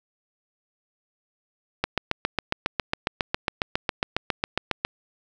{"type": "click train", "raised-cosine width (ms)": 0.3, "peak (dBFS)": -6, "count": 23, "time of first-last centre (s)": [1.84, 4.85], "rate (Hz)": 7.31, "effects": []}